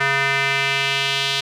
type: tone with band-pass filter sweep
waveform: square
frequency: 137.9 Hz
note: C#3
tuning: 9 cents flat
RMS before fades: -20 dBFS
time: 0-1.41 s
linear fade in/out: 10 ms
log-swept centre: 1800 to 3500 Hz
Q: 2.3
effects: none